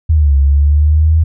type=exponential two-way sweep; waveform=sine; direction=down then up; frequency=81.1 to 68.6 to 81.1 Hz; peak=-6 dBFS; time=0.09-1.24 s; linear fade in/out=10 ms; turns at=0.36 s; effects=none